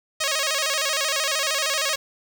5% pulse tone with vibrato, 588 Hz, D5, 2 cents sharp, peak -10 dBFS, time 0.2-1.96 s, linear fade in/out 10 ms, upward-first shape square, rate 13 Hz, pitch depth 110 cents each way, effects 7-bit

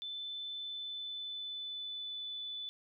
sine tone with pitch glide, 3520 to 3486 Hz, A7 to A7, 0 to -17 cents, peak -39 dBFS, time 0.02-2.69 s, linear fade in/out 0 ms, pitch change -17 cents, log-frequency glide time 0.53-2.41 s, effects none

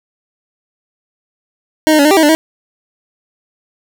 25% pulse tone with pitch steps, 312 / 307.5 / 283.4 / 304.7 / 392.7 / 320 / 294.6 / 319.5 Hz, D#4 / D#4 / C#4 / D#4 / G4 / D#4 / D4 / D#4, +5 / -20 / +38 / -36 / +3 / +49 / +6 / +46 cents, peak -3 dBFS, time 1.87-2.35 s, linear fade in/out 0 ms, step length 60 ms, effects none

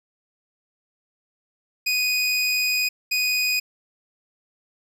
25% pulse tone bursts at uneven times, 2488 Hz, D#7, 1 cent flat, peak -16 dBFS, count 2, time 1.86-2.89 / 3.11-3.6 s, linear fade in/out 10 ms, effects none

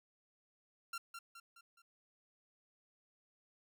sawtooth tone with echo, 1371 Hz, F6, 32 cents flat, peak -37 dBFS, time 0.93-0.98 s, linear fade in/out 5 ms, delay 210 ms, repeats 4, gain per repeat -6 dB, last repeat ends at 1.82 s, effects none

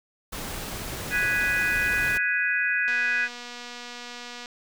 pink noise, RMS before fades -34 dBFS, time 0.32-2.18 s, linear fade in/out 10 ms
sine chord, G# minor seventh, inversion third, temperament equal, 1480 / 1661.2 / 1975.5 / 2489 Hz, F#6 / G#6 / B6 / D#7, 0 / 0 / 0 / 0 cents, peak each -28 / -25 / -30 / -28 dBFS, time 1.1-3.29 s, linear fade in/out 50 ms
click train, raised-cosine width 0.2 ms, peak -22 dBFS, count 383, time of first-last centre 2.88-4.459 s, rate 242 Hz
effects none

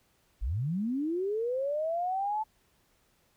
sine linear sweep, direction up, 40.87 to 880 Hz, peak -28 dBFS, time 0.41-2.44 s, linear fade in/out 20 ms, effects pink hiss -69 dBFS RMS until 3.36 s

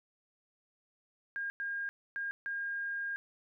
sine tone bursts at uneven times, 1616 Hz, G#6, 48 cents flat, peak -34 dBFS, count 4, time 1.36-1.5 / 1.6-1.89 / 2.16-2.31 / 2.46-3.16 s, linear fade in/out 0 ms, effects none

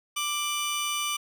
20% pulse tone pair together, 1180 / 2973 Hz, D6 / F#7, +8 / +8 cents, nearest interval octave + major third, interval 1600 cents, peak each -25 dBFS, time 0.16-1.17 s, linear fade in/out 10 ms, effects none

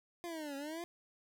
25% pulse linear two-way sweep, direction down then up, 351.1 to 272.2 to 351.1 Hz, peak -37 dBFS, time 0.24-0.84 s, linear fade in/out 0 ms, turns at 0.56 s, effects none

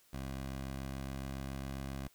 15% pulse tone with pitch glide, 66.9 to 67.56 Hz, C2 to C#2, +39 to -44 cents, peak -33 dBFS, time 0.13-2.08 s, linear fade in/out 5 ms, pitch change +17 cents, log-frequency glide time 0.51-1.86 s, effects white hiss -67 dBFS RMS until 2.14 s

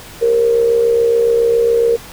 sine tone with amplitude modulation, 466.2 Hz, A#4, in tune, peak -7 dBFS, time 0.21-1.97 s, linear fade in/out 20 ms, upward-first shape sine, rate 67.2 Hz, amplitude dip 55%, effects pink hiss -35 dBFS RMS until 2.12 s

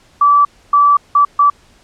sine tone bursts at uneven times, 1157 Hz, D6, 26 cents flat, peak -6 dBFS, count 4, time 0.21-0.45 / 0.73-0.97 / 1.15-1.25 / 1.39-1.5 s, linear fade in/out 5 ms, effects pink hiss -49 dBFS RMS until 1.83 s + low-pass 8000 Hz 12 dB/octave

